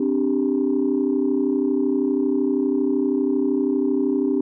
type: chord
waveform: sine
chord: C suspended second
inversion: none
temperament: just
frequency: 261.6 / 294.3 / 392.4 Hz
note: C4 / D4 / G4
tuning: 0 / +4 / +2 cents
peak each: -21 / -21 / -22 dBFS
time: 0-4.41 s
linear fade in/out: 5 ms
effects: tanh soft clip ceiling -11 dBFS